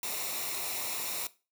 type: noise with comb filter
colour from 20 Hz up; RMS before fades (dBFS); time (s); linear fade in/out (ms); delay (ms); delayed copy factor
white; -35; 0.03-1.27; 2; 0.63; -0.6
effects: noise-tail reverb RT60 0.3 s tail -18 dB re dry